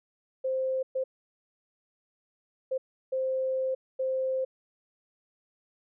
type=tone bursts at uneven times; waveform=sine; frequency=523.3 Hz; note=C5; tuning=in tune; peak=-26 dBFS; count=5; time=0.44-0.83 / 0.95-1.04 / 2.71-2.78 / 3.12-3.75 / 3.99-4.45 s; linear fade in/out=10 ms; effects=none